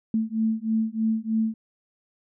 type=beating tone pair; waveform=sine; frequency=220 / 223.2 Hz; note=A3 / A3; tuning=0 / +25 cents; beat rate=3.2 Hz; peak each=-25 dBFS; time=0.14-1.54 s; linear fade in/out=2 ms; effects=none